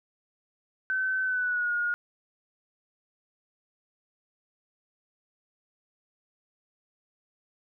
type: tone with pitch glide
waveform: sine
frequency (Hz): 1528 to 1433.9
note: G6 to F6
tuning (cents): -45 to +45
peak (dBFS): -25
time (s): 0.9-1.94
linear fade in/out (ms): 0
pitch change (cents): -110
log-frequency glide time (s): 1.23-1.73
effects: none